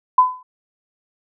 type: tone with exponential decay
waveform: sine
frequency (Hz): 1010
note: B5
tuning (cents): +39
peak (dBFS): -5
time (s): 0.18-0.43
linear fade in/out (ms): 5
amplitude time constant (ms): 53
effects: none